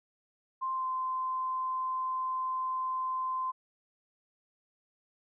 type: tone with pitch glide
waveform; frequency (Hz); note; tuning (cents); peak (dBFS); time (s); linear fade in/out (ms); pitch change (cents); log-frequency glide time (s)
sine; 1048 to 1035.4; C6 to C6; +2 to -18; -30; 0.61-3.52; 20; -20; 0.73-0.86
effects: none